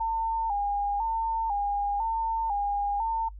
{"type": "tone with vibrato", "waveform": "sine", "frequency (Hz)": 856, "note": "A5", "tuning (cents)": -48, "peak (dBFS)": -25, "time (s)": [0, 3.29], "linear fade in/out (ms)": 10, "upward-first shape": "square", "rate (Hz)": 1, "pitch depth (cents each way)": 91, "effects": ["noise-tail reverb RT60 0.1 s tail -25 dB re dry", "added 50 Hz sine -40 dBFS peak until 3.39 s"]}